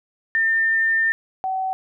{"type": "tone pair in turn", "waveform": "sine", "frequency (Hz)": [1803, 758.1], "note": ["A6", "F#5"], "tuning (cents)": [42, 42], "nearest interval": "octave + minor third", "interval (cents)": 1500, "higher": "first", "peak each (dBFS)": [-16, -21], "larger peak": "first", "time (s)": [[0.35, 1.12], [1.44, 1.73]], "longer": "first", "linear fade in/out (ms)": 0, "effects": []}